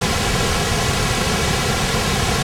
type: noise with comb filter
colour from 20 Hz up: pink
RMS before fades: -18 dBFS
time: 0.01-2.43 s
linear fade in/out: 10 ms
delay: 3.3 ms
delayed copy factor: -0.6
effects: low-pass 8000 Hz 12 dB/octave